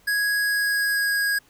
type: tone with pitch glide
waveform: square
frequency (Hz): 1661.2 to 1644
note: G#6 to G#6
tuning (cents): 0 to -18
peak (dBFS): -21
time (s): 0.07-1.39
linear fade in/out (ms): 10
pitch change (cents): -18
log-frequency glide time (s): 0.41-1.18
effects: pink hiss -58 dBFS RMS until 1.49 s